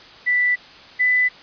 sine tone pair in turn, 1975.5 / 1997.3 Hz, B6 / B6, 0 / +19 cents, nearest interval unison, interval 19 cents, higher second, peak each -15 / -14 dBFS, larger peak second, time 0.26-0.56 / 0.99-1.29 s, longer neither, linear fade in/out 20 ms, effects white hiss -43 dBFS RMS until 1.42 s + resampled to 11025 Hz

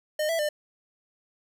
square tone with pitch steps, 610 / 661 / 600 Hz, D#5 / E5 / D5, -34 / +5 / +37 cents, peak -25 dBFS, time 0.19-0.49 s, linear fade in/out 5 ms, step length 100 ms, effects none

